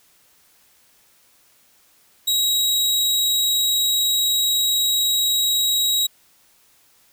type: tone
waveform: sawtooth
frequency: 3831 Hz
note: A#7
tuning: 47 cents sharp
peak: -14 dBFS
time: 2.27-6.07 s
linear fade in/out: 10 ms
effects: white hiss -57 dBFS RMS until 7.12 s